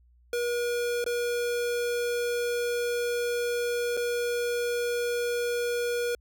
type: tone with dropouts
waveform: square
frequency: 480 Hz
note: B4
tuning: 49 cents flat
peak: -27 dBFS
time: 0.33-6.15 s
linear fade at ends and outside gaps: 2 ms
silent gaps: 1.042-1.063 / 3.969-3.973 s
effects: added 60 Hz sine -57 dBFS peak until 6.2 s